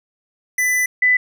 square / sine tone pair in turn, 1997 / 1997 Hz, B6 / B6, +19 / +19 cents, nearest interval unison, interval 0 cents, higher neither, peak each -16 / -11 dBFS, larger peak second, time 0.58-0.86 / 1.02-1.17 s, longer first, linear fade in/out 5 ms, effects none

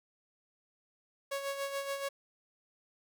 sawtooth tone with tremolo, 554.4 Hz, C#5, in tune, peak -29 dBFS, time 1.31-2.09 s, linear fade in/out 10 ms, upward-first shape sine, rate 7 Hz, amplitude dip 55%, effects none

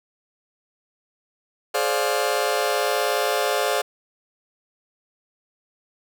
sawtooth chord, D half-diminished seventh, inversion second, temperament just, 422.9 / 528.6 / 587.3 / 704.8 Hz, Ab4 / C5 / D5 / F5, +31 / +18 / 0 / +16 cents, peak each -22 dBFS, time 1.74-3.82 s, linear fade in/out 10 ms, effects none

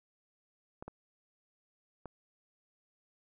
clicks, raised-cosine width 1 ms, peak -29 dBFS, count 3, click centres 0.825 / 0.88 / 2.057 s, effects none

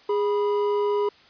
triangle tone pair together, 412.5 / 981 Hz, G#4 / B5, -12 / -12 cents, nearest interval octave + minor third, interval 1500 cents, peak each -19 / -27 dBFS, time 0.09-1.09 s, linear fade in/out 5 ms, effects white hiss -53 dBFS RMS until 1.29 s + resampled to 11025 Hz

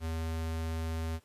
square tone, 81.1 Hz, E2, 28 cents flat, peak -33 dBFS, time 0-1.2 s, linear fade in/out 50 ms, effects pink hiss -67 dBFS RMS until 1.24 s + resampled to 32000 Hz

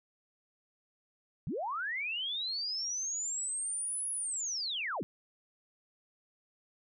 sine linear two-way sweep, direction up then down, 110 to 10548 to 110 Hz, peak -33 dBFS, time 1.47-5.03 s, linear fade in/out 0 ms, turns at 4.11 s, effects none

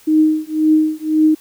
sine tone with tremolo, 311.1 Hz, D#4, in tune, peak -7 dBFS, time 0.07-1.35 s, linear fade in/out 10 ms, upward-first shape triangle, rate 1.9 Hz, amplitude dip 100%, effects white hiss -47 dBFS RMS until 1.4 s

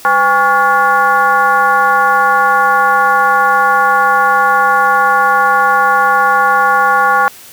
sine tone with frequency modulation, 1116 Hz, C#6, 11 cents sharp, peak -7 dBFS, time 0.05-7.28 s, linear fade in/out 0 ms, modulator 305 Hz, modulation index 1.4, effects white hiss -36 dBFS RMS until 7.52 s + high-pass 80 Hz 12 dB/octave

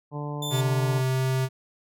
harmonic tone, 146.83 Hz, D3, in tune, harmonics 1 / 2 / 3 / 4 / 5 / 6 / 7, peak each -31 / -38 / -39 / -41 / -44 / -40 / -42 dBFS, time 0.11-1.03 s, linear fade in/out 50 ms
sawtooth tone, 3547 Hz, A7, 13 cents sharp, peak -28 dBFS, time 0.42-0.61 s, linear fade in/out 5 ms
square tone with pitch glide, 130 to 130.83 Hz, C3 to C3, -11 to 0 cents, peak -23 dBFS, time 0.5-1.49 s, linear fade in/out 50 ms, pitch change +11 cents, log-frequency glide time 1.02-1.22 s
effects none

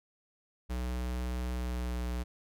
square tone with pitch glide, 61.74 to 60.82 Hz, B1 to B1, 0 to -26 cents, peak -33 dBFS, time 0.69-2.24 s, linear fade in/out 20 ms, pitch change -26 cents, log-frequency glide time 1.51-2.01 s, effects none

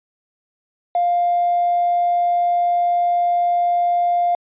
triangle tone, 701 Hz, F5, 6 cents sharp, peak -11 dBFS, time 0.95-4.35 s, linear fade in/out 2 ms, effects tanh soft clip ceiling -12 dBFS + resampled to 8000 Hz

